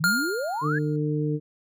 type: exponential sweep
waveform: sine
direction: up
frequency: 146.83 to 1760 Hz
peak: -26 dBFS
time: 0-0.79 s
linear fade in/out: 10 ms
type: tone with exponential decay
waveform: square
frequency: 1411 Hz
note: F6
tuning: 17 cents sharp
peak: -18 dBFS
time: 0.04-0.96 s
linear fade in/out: 0 ms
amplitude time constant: 200 ms
type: harmonic tone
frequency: 150.5 Hz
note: D3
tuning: 43 cents sharp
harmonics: 1 / 2 / 3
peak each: -25 / -28 / -30 dBFS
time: 0.61-1.4 s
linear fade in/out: 50 ms
effects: none